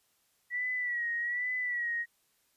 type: tone with vibrato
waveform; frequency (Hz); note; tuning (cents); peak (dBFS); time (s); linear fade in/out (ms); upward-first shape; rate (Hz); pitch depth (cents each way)
sine; 1939; B6; -32; -30; 0.5-2.06; 50; sine; 1.2; 59
effects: white hiss -72 dBFS RMS until 2.56 s + resampled to 32000 Hz